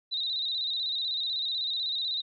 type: tone with vibrato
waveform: sine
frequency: 3847 Hz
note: B7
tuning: 46 cents flat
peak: -28 dBFS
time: 0.11-2.22 s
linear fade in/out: 20 ms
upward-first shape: square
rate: 16 Hz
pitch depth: 56 cents each way
effects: none